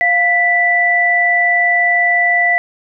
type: tone pair together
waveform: sine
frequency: 698.5 / 1975.7 Hz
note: F5 / B6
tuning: 0 / 0 cents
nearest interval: octave + tritone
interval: 1800 cents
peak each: -16 / -11 dBFS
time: 0.01-2.58 s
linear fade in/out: 0 ms
effects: none